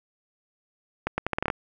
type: accelerating click train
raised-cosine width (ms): 0.5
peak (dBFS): -10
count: 9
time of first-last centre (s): 1.07-1.501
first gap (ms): 110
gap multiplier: 0.78
effects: none